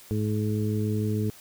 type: harmonic tone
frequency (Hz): 106.5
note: G#2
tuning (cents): +44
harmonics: 1 / 2 / 3 / 4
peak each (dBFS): -26 / -29 / -34 / -33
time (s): 0.11-1.3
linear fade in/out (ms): 0
effects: white hiss -50 dBFS RMS until 1.4 s

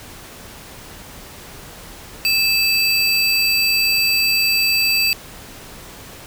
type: tone pair together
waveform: square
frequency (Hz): 2619 / 4671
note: E7 / D8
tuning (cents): -12 / -10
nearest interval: minor seventh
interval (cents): 1002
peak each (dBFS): -18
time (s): 2.25-5.13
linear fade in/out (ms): 0
effects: pink hiss -38 dBFS RMS until 6.26 s

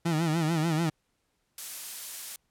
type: tone with vibrato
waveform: 30% pulse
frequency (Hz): 161.5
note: E3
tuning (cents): -35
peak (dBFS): -22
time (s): 0.05-0.9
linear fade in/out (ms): 10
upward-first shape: sine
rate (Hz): 6.8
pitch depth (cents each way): 100
type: noise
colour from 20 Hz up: blue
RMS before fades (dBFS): -36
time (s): 1.58-2.36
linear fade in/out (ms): 2
effects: pink hiss -75 dBFS RMS until 2.5 s + low-pass 12000 Hz 12 dB/octave

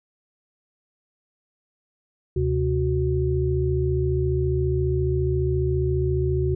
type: tone cluster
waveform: sine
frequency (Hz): 74.8 / 129.4 / 368.5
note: D2 / C3 / F#4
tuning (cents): +32 / -19 / -7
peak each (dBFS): -24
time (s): 2.36-6.55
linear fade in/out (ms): 5
effects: none

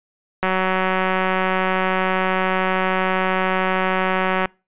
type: click train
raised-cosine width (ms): 0.5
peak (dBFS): -5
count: 754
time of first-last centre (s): 0.43-4.457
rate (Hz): 187
effects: noise-tail reverb RT60 0.3 s tail -26 dB re dry + resampled to 8000 Hz

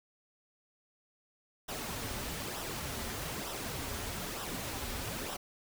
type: noise with flanger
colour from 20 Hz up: pink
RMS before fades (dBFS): -39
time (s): 1.68-5.37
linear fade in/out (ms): 10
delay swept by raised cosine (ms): 0.44 to 6.44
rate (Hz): 1.1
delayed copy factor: -0.55
effects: none

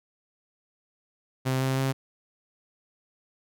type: tone with pitch steps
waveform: sawtooth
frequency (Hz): 130.81 / 132.33 / 133.87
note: C3 / C3 / C3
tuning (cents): 0 / +20 / +40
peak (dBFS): -20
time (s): 1.45-1.93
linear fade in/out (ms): 20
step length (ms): 160
effects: none

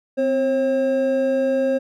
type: tone pair together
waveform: triangle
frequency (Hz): 259.7 / 538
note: C4 / C5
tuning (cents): -13 / +48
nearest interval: octave + minor second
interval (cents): 1261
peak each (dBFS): -21 / -16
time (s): 0.17-1.79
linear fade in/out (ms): 20
effects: none

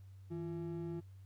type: ring-modulated tone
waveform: triangle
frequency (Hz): 252.4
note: B3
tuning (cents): +38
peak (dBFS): -34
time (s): 0.3-1.01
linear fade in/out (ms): 20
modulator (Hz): 90.9
effects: added 96 Hz sine -52 dBFS peak until 1.25 s + pink hiss -75 dBFS RMS until 1.25 s

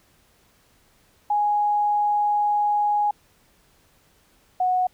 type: tone pair in turn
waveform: sine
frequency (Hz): 830 / 734.6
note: G#5 / F#5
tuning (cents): -1 / -13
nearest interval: major second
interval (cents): 212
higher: first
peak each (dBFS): -18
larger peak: neither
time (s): 1.3-3.11 / 4.6-4.87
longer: first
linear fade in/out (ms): 5
effects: pink hiss -60 dBFS RMS until 4.93 s

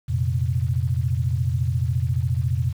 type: chord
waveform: sine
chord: F suspended fourth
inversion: none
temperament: equal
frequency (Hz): 87.31 / 116.54 / 130.81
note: F2 / Bb2 / C3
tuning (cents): 0 / 0 / 0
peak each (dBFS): -24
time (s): 0.08-2.73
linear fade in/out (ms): 20
effects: 8-bit

